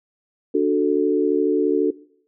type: chord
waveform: sine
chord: D major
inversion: none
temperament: equal with one note detuned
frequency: 293.7 / 368.1 / 440 Hz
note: D4 / F#4 / A4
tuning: 0 / -9 / 0 cents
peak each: -20 dBFS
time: 0.54-1.91 s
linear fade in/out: 10 ms
effects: noise-tail reverb RT60 0.6 s tail -19 dB re dry